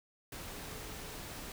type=tone in noise; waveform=sine; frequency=436.5 Hz; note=A4; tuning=14 cents flat; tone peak=-55 dBFS; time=0.66-1.18 s; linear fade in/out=2 ms; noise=pink; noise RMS=-45 dBFS; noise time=0.32-1.52 s; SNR=-13 dB; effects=none